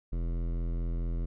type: tone with hard clipping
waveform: sine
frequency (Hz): 42.3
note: E1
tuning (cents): +45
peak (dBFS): -31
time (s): 0.12-1.26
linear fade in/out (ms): 10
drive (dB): 16
effects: none